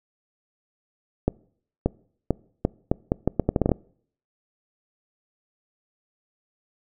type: accelerating click train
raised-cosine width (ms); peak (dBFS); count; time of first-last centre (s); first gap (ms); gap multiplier
2; -6; 14; 1.28-3.717; 580; 0.77
effects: noise-tail reverb RT60 0.6 s tail -25 dB re dry